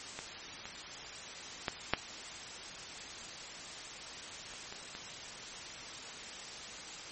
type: clicks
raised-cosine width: 0.3 ms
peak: -23 / -27 / -15 / -10 / -30 / -27 / -26 dBFS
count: 7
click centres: 0.19 / 0.655 / 1.682 / 1.936 / 4.537 / 4.725 / 4.951 s
effects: white hiss -45 dBFS RMS until 7.11 s + MP3 32 kbps